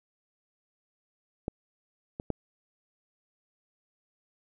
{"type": "clicks", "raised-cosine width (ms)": 2, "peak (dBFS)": [-17, -22, -15], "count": 3, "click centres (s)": [1.481, 2.199, 2.303], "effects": []}